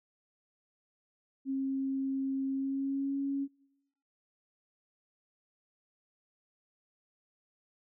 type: tone with pitch glide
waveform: sine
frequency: 269.1 to 276.8 Hz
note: C4 to C#4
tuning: +49 to -2 cents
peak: -30 dBFS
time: 1.45-3.48 s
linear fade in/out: 50 ms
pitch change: +49 cents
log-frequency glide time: 2.5-3.18 s
effects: noise-tail reverb RT60 0.9 s tail -25 dB re dry